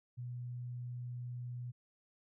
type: tone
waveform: sine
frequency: 122.6 Hz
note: B2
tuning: 12 cents flat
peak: -40 dBFS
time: 0.17-1.72 s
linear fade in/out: 20 ms
effects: none